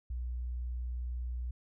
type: tone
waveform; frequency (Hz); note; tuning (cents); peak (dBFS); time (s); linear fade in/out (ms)
sine; 61; B1; -21; -34; 0.1-1.51; 5
effects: none